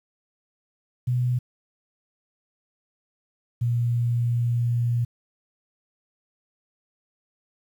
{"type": "tone pair in turn", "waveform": "sine", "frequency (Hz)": [124, 119.19], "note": ["B2", "A#2"], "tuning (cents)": [7, 39], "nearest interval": "minor second", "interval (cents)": 68, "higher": "first", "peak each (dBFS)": -20, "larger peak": "neither", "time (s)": [[1.07, 1.39], [3.61, 5.05]], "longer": "second", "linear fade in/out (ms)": 10, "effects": ["9-bit"]}